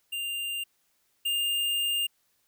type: tone pair in turn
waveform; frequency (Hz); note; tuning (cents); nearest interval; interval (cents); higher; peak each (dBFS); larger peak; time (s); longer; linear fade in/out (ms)
square; 2794 / 2808; F7 / F7; 0 / +9; unison; 9; second; -31 / -26; second; 0.12-0.64 / 1.25-2.07; second; 10
effects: white hiss -71 dBFS RMS until 2.47 s